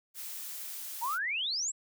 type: noise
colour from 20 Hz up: blue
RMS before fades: -41 dBFS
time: 0.14-1.19 s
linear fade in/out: 50 ms
type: exponential sweep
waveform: sine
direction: up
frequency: 881 to 7970 Hz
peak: -30 dBFS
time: 1.01-1.72 s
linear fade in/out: 20 ms
effects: none